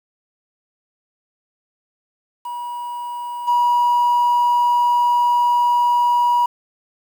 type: tone with level steps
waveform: triangle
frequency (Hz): 965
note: B5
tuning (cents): -40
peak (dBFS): -23 / -10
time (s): 2.45-6.46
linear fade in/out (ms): 5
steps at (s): 3.47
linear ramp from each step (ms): 20
effects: tanh soft clip ceiling -9 dBFS + 7-bit